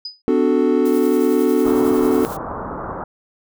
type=tone with exponential decay; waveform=sine; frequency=4978 Hz; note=D#8; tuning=in tune; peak=-23 dBFS; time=0.05-0.22 s; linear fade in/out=5 ms; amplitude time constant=35 ms
type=chord; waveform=triangle; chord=B minor seventh; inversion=none; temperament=equal with one note detuned; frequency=253.2 / 293.7 / 370 / 440 Hz; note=B3 / D4 / F#4 / A4; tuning=+43 / 0 / 0 / 0 cents; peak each=-17 dBFS; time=0.28-2.25 s; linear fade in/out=0 ms
type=noise with tremolo; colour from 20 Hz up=blue; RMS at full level=-35 dBFS; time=0.85-2.37 s; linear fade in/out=5 ms; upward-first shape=triangle; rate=11 Hz; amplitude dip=45%
type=low-pass noise; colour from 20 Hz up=white; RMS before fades=-28 dBFS; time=1.65-3.04 s; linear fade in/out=5 ms; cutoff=1300 Hz; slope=48 dB/octave
effects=none